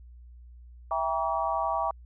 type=chord; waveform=sine; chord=E diminished seventh; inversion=none; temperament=just; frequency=659.3 / 791.1 / 949.3 / 1139.2 Hz; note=E5 / G5 / Bb5 / Db6; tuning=0 / +16 / +31 / +47 cents; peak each=-31 dBFS; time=0.91-1.91 s; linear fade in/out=2 ms; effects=added 60 Hz sine -46 dBFS peak until 2.05 s